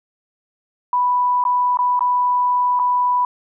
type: tone with dropouts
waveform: sine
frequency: 987.8 Hz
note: B5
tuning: in tune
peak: -14 dBFS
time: 0.93-3.25 s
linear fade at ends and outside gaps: 2 ms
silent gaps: 1.44-1.451 / 1.772-1.789 / 1.993-2.007 / 2.792-2.796 s
effects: none